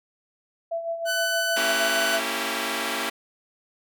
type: tone with tremolo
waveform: sine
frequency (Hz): 668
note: E5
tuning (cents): +23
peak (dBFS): -24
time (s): 0.71-2.2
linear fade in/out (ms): 10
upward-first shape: sine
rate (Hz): 6.4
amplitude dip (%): 60
type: tone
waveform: sawtooth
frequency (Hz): 1500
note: F#6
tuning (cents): +23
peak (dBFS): -20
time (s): 1.05-2.2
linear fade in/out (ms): 50
type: chord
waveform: 5% pulse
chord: A# diminished seventh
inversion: none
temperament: equal with one note detuned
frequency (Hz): 228.7 / 277.2 / 329.6 / 392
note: A#3 / C#4 / E4 / G4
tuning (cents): -33 / 0 / 0 / 0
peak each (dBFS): -20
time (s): 1.56-3.1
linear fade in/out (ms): 10
effects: none